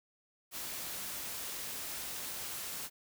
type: noise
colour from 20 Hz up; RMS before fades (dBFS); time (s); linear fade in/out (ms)
white; -41; 0.51-2.9; 50
effects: none